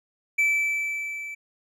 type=tone with level ramp; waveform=triangle; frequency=2318 Hz; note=D7; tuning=23 cents flat; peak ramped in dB=-16 to -32 dBFS; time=0.38-1.35 s; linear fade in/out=10 ms; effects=none